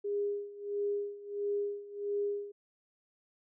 sine tone with tremolo, 407.6 Hz, G#4, 32 cents flat, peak -29 dBFS, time 0.04-2.52 s, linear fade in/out 10 ms, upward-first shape sine, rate 1.5 Hz, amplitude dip 85%, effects none

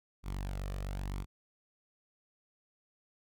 sawtooth tone with flanger, 47.82 Hz, G1, 42 cents flat, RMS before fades -38 dBFS, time 0.23-1.26 s, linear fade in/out 50 ms, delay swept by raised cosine 0.87 to 1.67 ms, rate 1 Hz, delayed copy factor +0.5, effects none

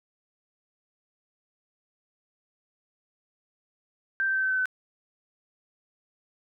sine tone with pitch steps, 1568 / 1557.2 / 1546.4 / 1535.7 / 1525.1 / 1514.6 Hz, G6 / G6 / G6 / G6 / G6 / F#6, 0 / -12 / -24 / -36 / -48 / +40 cents, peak -23 dBFS, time 4.2-4.656 s, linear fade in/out 0 ms, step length 76 ms, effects none

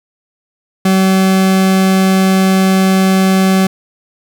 40% pulse tone, 190 Hz, F#3, 46 cents sharp, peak -7 dBFS, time 0.85-3.67 s, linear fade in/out 5 ms, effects 8-bit

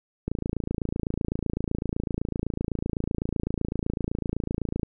click train, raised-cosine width 3 ms, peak -14 dBFS, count 128, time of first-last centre 0.28-4.832 s, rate 27.9 Hz, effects none

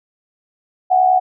sine tone with amplitude modulation, 740 Hz, F#5, in tune, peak -7 dBFS, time 0.9-1.2 s, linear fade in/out 20 ms, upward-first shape sine, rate 69.9 Hz, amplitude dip 60%, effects none

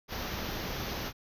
pink band-stop noise, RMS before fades -36 dBFS, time 0.08-1.13 s, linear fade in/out 50 ms, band 6300 to 12000 Hz, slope 96 dB/octave, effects resampled to 32000 Hz

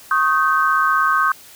sine tone cluster, 1095 / 1251 / 1546 Hz, C#6 / D#6 / G6, -22 / +9 / -24 cents, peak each -18 dBFS, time 0.11-1.32 s, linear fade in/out 2 ms, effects white hiss -43 dBFS RMS until 1.55 s

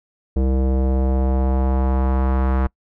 square tone with low-pass filter sweep, 65.41 Hz, C2, in tune, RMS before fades -18 dBFS, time 0.36-2.67 s, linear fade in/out 5 ms, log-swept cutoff 450 to 1300 Hz, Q 1.6, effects noise-tail reverb RT60 0.1 s tail -25 dB re dry

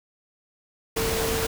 sine tone in noise, 450 Hz, A4, 39 cents sharp, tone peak -27 dBFS, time 0.96-1.47 s, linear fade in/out 10 ms, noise pink, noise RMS -27 dBFS, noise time 0.96-1.47 s, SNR -3 dB, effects none

